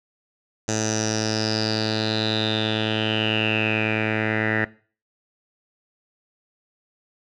10% pulse tone with low-pass filter sweep, 109.1 Hz, A2, 14 cents flat, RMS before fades -23 dBFS, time 0.68-4.65 s, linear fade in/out 5 ms, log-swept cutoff 6500 to 1900 Hz, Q 9.3, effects noise-tail reverb RT60 0.4 s tail -19 dB re dry

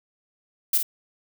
violet noise with echo, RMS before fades -20 dBFS, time 0.73-0.78 s, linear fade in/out 5 ms, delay 50 ms, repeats 1, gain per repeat -6 dB, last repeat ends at 0.83 s, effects none

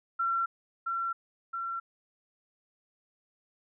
sine tone with echo, 1359 Hz, F6, 48 cents flat, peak -26 dBFS, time 0.19-0.46 s, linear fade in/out 10 ms, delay 670 ms, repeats 2, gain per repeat -3 dB, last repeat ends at 1.8 s, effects none

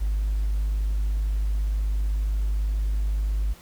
sine tone with hard clipping, 51 Hz, G#1, 31 cents flat, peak -22 dBFS, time 0-3.54 s, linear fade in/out 20 ms, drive 1 dB, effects pink hiss -50 dBFS RMS until 3.61 s

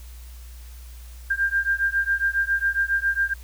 sine beating tone pair, 1591 / 1598.3 Hz, G6 / G6, +25 / +33 cents, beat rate 7.3 Hz, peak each -23 dBFS, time 1.3-3.34 s, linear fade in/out 10 ms, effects added 60 Hz sine -38 dBFS peak until 3.43 s + white hiss -51 dBFS RMS until 3.43 s

